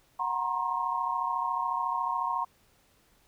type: tone cluster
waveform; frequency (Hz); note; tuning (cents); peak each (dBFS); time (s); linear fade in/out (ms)
sine; 737 / 937 / 971 / 1071; F#5 / A#5 / B5 / C6; -7 / +9 / -30 / +40; -36 / -31 / -37 / -31; 0.19-2.45; 10
effects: pink hiss -65 dBFS RMS until 3.27 s